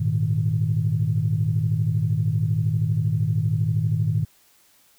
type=chord; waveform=sine; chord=Ab suspended second; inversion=none; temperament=equal; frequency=103.83 / 116.54 / 155.56 Hz; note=Ab2 / Bb2 / Eb3; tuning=0 / 0 / 0 cents; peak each=-23 dBFS; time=0-4.25 s; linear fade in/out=10 ms; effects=tanh soft clip ceiling -10 dBFS + white hiss -58 dBFS RMS until 4.98 s